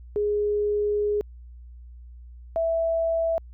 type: tone pair in turn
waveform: sine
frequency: 415.3 / 659.2 Hz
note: G#4 / E5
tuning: 0 / 0 cents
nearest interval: minor sixth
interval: 800 cents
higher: second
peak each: -21 dBFS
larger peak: neither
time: 0.16-1.21 / 2.56-3.38 s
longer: first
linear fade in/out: 0 ms
effects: added 60 Hz sine -41 dBFS peak until 3.53 s